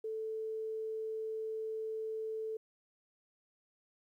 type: tone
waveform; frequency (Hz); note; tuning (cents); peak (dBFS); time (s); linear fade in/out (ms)
sine; 440; A4; 0; -36; 0.04-2.57; 5
effects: 12-bit